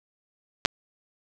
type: clicks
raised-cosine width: 0.2 ms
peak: -3 dBFS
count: 2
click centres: 0.651 / 0.658 s
effects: none